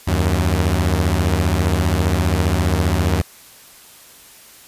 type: beating tone pair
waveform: sawtooth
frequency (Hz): 77.78 / 92.78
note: D#2 / F#2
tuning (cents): 0 / +5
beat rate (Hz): 15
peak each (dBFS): -14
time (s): 0.07-3.22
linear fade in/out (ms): 10
effects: white hiss -44 dBFS RMS until 4.67 s + resampled to 32000 Hz